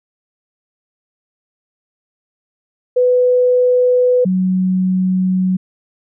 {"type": "tone pair in turn", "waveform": "sine", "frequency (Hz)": [498, 185.63], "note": ["B4", "F#3"], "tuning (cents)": [14, 6], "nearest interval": "octave + perfect fourth", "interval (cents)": 1708, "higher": "first", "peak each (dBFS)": [-9, -12], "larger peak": "first", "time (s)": [[2.96, 4.25], [4.25, 5.57]], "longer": "second", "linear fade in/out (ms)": 10, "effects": []}